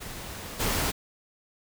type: noise with level steps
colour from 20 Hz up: pink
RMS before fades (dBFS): -39 / -27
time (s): 0-0.92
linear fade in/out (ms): 20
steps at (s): 0.59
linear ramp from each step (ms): 20
effects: none